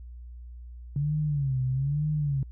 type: tone with vibrato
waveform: sine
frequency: 140 Hz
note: C#3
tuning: 18 cents sharp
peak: -24 dBFS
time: 0.96-2.43 s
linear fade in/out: 2 ms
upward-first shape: sine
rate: 1.1 Hz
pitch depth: 150 cents each way
effects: added 60 Hz sine -40 dBFS peak until 2.51 s

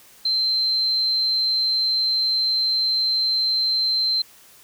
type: tone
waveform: sine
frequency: 4114 Hz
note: C8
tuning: 30 cents flat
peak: -18 dBFS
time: 0.25-4.22 s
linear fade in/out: 5 ms
effects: white hiss -50 dBFS RMS until 4.63 s

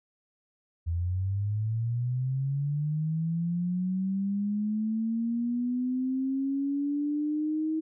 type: linear sweep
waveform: sine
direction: up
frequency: 82.2 to 318.1 Hz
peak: -26 dBFS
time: 0.86-7.81 s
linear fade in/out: 20 ms
effects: none

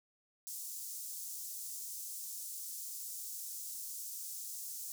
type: high-pass noise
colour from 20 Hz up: pink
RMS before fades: -44 dBFS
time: 0.47-4.92 s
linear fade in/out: 0 ms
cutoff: 6300 Hz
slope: 24 dB/octave
effects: none

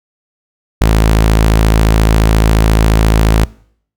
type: tone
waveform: sawtooth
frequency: 54.3 Hz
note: A1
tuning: 22 cents flat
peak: -3 dBFS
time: 0.81-3.45 s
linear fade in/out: 5 ms
effects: noise-tail reverb RT60 0.6 s tail -23 dB re dry

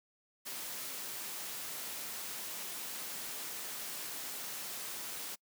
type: noise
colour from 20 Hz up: white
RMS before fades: -42 dBFS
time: 0.45-5.36 s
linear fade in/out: 20 ms
effects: noise-tail reverb RT60 0.1 s tail -26 dB re dry + high-pass 150 Hz 12 dB/octave

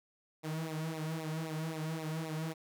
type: tone with flanger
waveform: sawtooth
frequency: 158.7 Hz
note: D#3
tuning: 35 cents sharp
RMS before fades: -38 dBFS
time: 0.43-2.54 s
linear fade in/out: 20 ms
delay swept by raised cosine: 0.62 to 3.92 ms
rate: 3.8 Hz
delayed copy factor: -0.95
effects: none

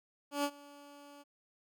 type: tone with ADSR envelope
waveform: 15% pulse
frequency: 287 Hz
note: D4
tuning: 40 cents flat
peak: -23 dBFS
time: 0.31-1.24 s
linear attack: 130 ms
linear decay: 62 ms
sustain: -23 dB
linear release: 28 ms
effects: none

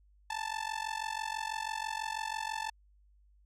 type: tone with amplitude modulation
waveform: sawtooth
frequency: 880 Hz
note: A5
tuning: in tune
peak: -27 dBFS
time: 0.3-2.7 s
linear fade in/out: 5 ms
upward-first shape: sine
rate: 46.1 Hz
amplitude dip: 90%
effects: added 50 Hz sine -61 dBFS peak until 3.45 s + low-pass 8000 Hz 12 dB/octave

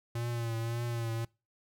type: tone with vibrato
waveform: square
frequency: 116.54 Hz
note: A#2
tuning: in tune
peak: -33 dBFS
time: 0.15-1.25 s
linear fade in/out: 5 ms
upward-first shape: triangle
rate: 1.8 Hz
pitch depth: 48 cents each way
effects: noise-tail reverb RT60 0.3 s tail -25 dB re dry

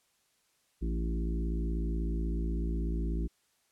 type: harmonic tone with a mistuned harmonic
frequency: 56.3 Hz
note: A1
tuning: 40 cents sharp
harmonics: 1 / 3 / 4 / 5 / 6 / 7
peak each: -30 / -38 / -43 / -43 / -42 / -47 dBFS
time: 0.81-3.28 s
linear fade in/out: 20 ms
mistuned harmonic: 6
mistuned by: -22 cents
effects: white hiss -72 dBFS RMS until 3.71 s + low-pass 11000 Hz 12 dB/octave

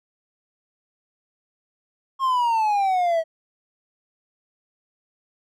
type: exponential sweep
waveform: triangle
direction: down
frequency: 1084 to 640 Hz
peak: -16 dBFS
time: 2.19-3.24 s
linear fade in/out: 50 ms
effects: none

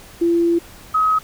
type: tone pair in turn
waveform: sine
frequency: 339.8 / 1271.1 Hz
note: F4 / D#6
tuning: -47 / +37 cents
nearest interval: octave + major seventh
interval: 2284 cents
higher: second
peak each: -13 dBFS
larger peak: neither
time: 0.21-0.59 / 0.94-1.19 s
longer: first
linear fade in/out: 10 ms
effects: pink hiss -42 dBFS RMS until 1.23 s

